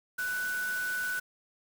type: tone in noise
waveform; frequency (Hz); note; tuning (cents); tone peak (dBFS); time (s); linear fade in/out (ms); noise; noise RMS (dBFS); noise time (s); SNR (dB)
sine; 1488; F#6; +9; -30; 0.18-1.2; 10; white; -42; 0.18-1.2; +9
effects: none